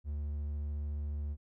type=tone with vibrato; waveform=triangle; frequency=73.42 Hz; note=D2; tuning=in tune; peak=-32 dBFS; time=0.04-1.37 s; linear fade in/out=50 ms; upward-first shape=sine; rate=14 Hz; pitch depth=9 cents each way; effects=none